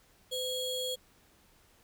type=ring-modulated tone; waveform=square; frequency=1909 Hz; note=A#6; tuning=41 cents sharp; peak=-30 dBFS; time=0.31-0.96 s; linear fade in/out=20 ms; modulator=1400 Hz; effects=pink hiss -64 dBFS RMS until 1.83 s